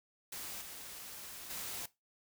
white noise with level steps, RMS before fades -44 / -48 / -42 dBFS, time 0.32-1.86 s, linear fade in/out 5 ms, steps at 0.61 / 1.5 s, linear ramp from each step 5 ms, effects noise-tail reverb RT60 0.2 s tail -18 dB re dry

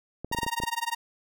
clicks, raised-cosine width 2 ms, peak -21 dBFS, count 8, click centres 0.246 / 0.315 / 0.348 / 0.387 / 0.432 / 0.465 / 0.601 / 0.636 s
sawtooth tone with tremolo, 932.3 Hz, A#5, in tune, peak -21 dBFS, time 0.32-0.95 s, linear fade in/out 5 ms, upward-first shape sine, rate 20 Hz, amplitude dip 100%
effects none

